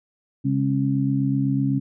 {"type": "harmonic tone", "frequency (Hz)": 68, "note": "C#2", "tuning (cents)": -33, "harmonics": [2, 3, 4], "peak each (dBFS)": [-22, -27, -22], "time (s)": [0.44, 1.8], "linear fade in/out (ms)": 20, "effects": []}